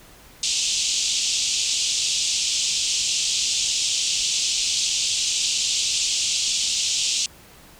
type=band-pass noise; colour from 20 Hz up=white; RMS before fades=-23 dBFS; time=0.43-7.26 s; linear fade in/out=2 ms; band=2700 to 7600 Hz; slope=48 dB/octave; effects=pink hiss -48 dBFS RMS until 7.79 s